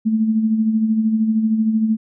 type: tone with tremolo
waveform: sine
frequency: 220 Hz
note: A3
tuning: in tune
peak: -12 dBFS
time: 0.05-1.97 s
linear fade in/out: 20 ms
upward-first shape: sine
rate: 13 Hz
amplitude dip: 50%
effects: none